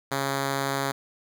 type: tone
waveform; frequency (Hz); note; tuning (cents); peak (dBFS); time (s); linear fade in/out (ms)
5% pulse; 137.5; C#3; -14; -14; 0.11-0.92; 10
effects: none